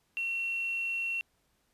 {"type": "tone with quantisation", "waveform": "sine", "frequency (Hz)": 2724, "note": "F7", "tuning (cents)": -44, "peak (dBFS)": -30, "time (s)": [0.17, 1.21], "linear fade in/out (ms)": 0, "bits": 9, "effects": ["pink hiss -73 dBFS RMS until 1.73 s", "resampled to 32000 Hz"]}